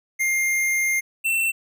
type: tone pair in turn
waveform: square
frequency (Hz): 2114 / 2691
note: C7 / E7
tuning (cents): +17 / +35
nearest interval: major third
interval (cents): 418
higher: second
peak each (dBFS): -20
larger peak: neither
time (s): 0.19-1.01 / 1.24-1.52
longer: first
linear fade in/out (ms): 20
effects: none